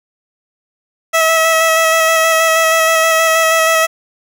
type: tone with vibrato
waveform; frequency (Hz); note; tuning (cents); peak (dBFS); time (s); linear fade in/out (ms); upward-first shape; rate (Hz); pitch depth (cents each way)
15% pulse; 648; E5; -30; -3; 1.13-3.87; 20; square; 6.3; 14
effects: none